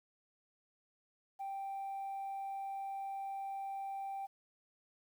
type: tone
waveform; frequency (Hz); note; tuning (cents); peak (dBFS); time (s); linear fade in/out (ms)
sine; 784; G5; 0; -37; 1.39-4.27; 20
effects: tanh soft clip ceiling -37 dBFS + 11-bit